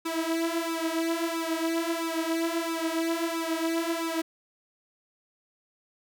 sawtooth tone with flanger, 329.6 Hz, E4, in tune, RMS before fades -29 dBFS, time 0.05-4.22 s, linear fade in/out 10 ms, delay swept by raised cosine 0.78 to 6.58 ms, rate 1.5 Hz, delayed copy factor +0.8, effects none

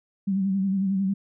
sine tone with vibrato, 193.5 Hz, G3, 22 cents flat, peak -21 dBFS, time 0.27-1.14 s, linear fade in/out 10 ms, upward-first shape sine, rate 11 Hz, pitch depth 51 cents each way, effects none

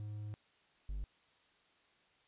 triangle tone pair in turn, 105.2 / 49.65 Hz, G#2 / G1, +23 / +23 cents, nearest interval octave + minor second, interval 1300 cents, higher first, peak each -39 / -36 dBFS, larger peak second, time 0-0.34 / 0.89-1.04 s, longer first, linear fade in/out 0 ms, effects white hiss -70 dBFS RMS until 2.27 s + resampled to 8000 Hz

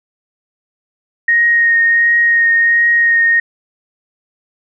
sine tone with vibrato, 1864 Hz, A#6, 1 cent flat, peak -8 dBFS, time 1.28-3.4 s, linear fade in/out 5 ms, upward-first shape triangle, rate 1.4 Hz, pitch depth 16 cents each way, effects none

